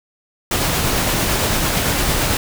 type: noise with tremolo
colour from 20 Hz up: pink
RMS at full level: -17 dBFS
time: 0.51-2.37 s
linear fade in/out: 2 ms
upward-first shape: triangle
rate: 8.9 Hz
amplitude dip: 25%
effects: none